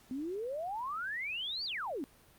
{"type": "exponential two-way sweep", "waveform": "sine", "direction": "up then down", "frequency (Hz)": [248.2, 4800, 248.2], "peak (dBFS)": -35, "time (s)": [0.11, 2.04], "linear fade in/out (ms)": 0, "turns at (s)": 1.65, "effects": ["pink hiss -62 dBFS RMS until 2.38 s", "Opus 48 kbps"]}